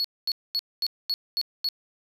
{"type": "tone bursts", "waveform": "triangle", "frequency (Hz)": 4377, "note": "C#8", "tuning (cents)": -23, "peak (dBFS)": -22, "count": 7, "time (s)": [0, 1.688], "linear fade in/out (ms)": 0, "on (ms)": 44, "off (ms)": 230, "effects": []}